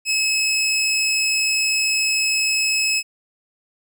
20% pulse tone, 2581 Hz, E7, 37 cents flat, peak -13 dBFS, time 0.05-3.03 s, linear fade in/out 50 ms, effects none

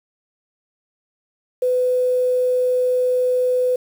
sine tone with quantisation, 502 Hz, B4, 28 cents sharp, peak -15 dBFS, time 1.62-3.76 s, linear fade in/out 5 ms, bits 7, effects none

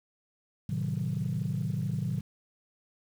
sine chord, A diminished seventh, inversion none, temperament equal with one note detuned, 110 / 130.81 / 155.56 / 187.04 Hz, A2 / C3 / Eb3 / Gb3, 0 / 0 / 0 / +19 cents, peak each -34 / -33 / -32 / -34 dBFS, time 0.69-2.21 s, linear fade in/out 5 ms, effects tanh soft clip ceiling -22 dBFS + 9-bit

